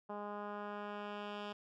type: tone with low-pass filter sweep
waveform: 10% pulse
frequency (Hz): 206.3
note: G#3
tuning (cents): -11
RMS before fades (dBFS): -44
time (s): 0.09-1.53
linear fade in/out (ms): 10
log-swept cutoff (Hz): 1000 to 3500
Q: 1.4
effects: none